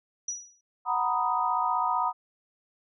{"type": "tone with exponential decay", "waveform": "sine", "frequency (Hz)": 5840, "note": "F#8", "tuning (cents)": -24, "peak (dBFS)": -27, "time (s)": [0.28, 0.61], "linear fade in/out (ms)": 5, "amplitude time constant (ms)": 70}
{"type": "chord", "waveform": "sine", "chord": "B major seventh", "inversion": "second", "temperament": "equal", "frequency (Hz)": [740, 932.3, 987.8, 1244.5], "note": ["F#5", "A#5", "B5", "D#6"], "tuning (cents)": [0, 0, 0, 0], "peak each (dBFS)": [-31, -29, -29, -29], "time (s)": [0.85, 2.13], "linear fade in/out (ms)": 50}
{"effects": []}